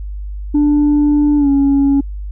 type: tone with pitch glide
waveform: sine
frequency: 293.7 to 278.2 Hz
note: D4 to C#4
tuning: 0 to +6 cents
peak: -7 dBFS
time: 0.54-2.01 s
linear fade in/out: 10 ms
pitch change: -94 cents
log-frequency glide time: 1.37-1.49 s
effects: tanh soft clip ceiling -7 dBFS + added 50 Hz sine -22 dBFS peak until 2.31 s